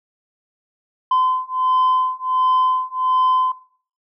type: beating tone pair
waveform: sine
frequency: 1024 / 1025.4 Hz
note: C6 / C6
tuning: -38 / -35 cents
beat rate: 1.4 Hz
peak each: -17 / -17 dBFS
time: 1.11-3.52 s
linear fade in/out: 5 ms
effects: noise-tail reverb RT60 0.5 s tail -18 dB re dry + tanh soft clip ceiling -11 dBFS